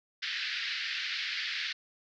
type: band-pass noise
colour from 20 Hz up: pink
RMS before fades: -35 dBFS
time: 0.22-1.73 s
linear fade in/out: 10 ms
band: 1600 to 4900 Hz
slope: 48 dB/octave
effects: none